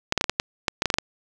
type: clicks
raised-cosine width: 0.2 ms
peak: -3 dBFS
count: 12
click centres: 0.124 / 0.177 / 0.211 / 0.242 / 0.296 / 0.399 / 0.682 / 0.821 / 0.857 / 0.902 / 0.941 / 0.985 s
effects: none